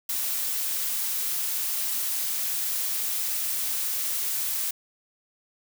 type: noise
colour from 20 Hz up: blue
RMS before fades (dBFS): -28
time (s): 0.09-4.71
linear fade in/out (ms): 5
effects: none